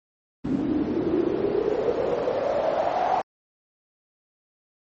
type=noise with band-pass filter sweep; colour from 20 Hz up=pink; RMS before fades=-24 dBFS; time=0.44-3.22 s; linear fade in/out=10 ms; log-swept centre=260 to 770 Hz; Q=6.4; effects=MP3 32 kbps